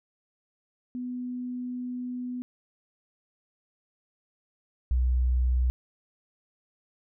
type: tone pair in turn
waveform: sine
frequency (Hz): 248.5 / 62.43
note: B3 / B1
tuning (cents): +11 / +19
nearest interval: 2 octaves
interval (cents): 2392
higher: first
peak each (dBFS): -31 / -21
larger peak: second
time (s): 0.95-2.42 / 4.91-5.7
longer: first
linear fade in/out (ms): 0
effects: none